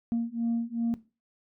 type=beating tone pair; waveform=sine; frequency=231.1 / 233.7 Hz; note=A#3 / A#3; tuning=-15 / +5 cents; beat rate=2.6 Hz; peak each=-28 dBFS; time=0.12-0.94 s; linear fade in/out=0 ms; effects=noise-tail reverb RT60 0.3 s tail -18 dB re dry + tanh soft clip ceiling -22 dBFS